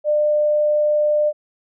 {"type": "tone", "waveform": "sine", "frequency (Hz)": 599, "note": "D5", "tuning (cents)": 34, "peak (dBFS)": -14, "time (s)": [0.04, 1.33], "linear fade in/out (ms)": 50, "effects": []}